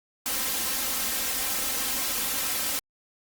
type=noise with comb filter; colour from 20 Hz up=white; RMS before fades=-28 dBFS; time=0.26-2.79 s; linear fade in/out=0 ms; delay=3.8 ms; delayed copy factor=+0.75; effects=Opus 48 kbps